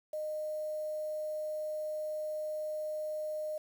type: tone with quantisation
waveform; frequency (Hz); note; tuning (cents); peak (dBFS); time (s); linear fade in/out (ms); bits
sine; 614; D#5; -23; -34; 0.13-3.58; 5; 9
effects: none